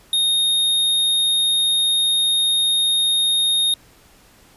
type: tone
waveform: square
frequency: 3705 Hz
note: A#7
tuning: 11 cents flat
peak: -16 dBFS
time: 0.13-3.74 s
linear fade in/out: 2 ms
effects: pink hiss -51 dBFS RMS until 4.56 s + resampled to 32000 Hz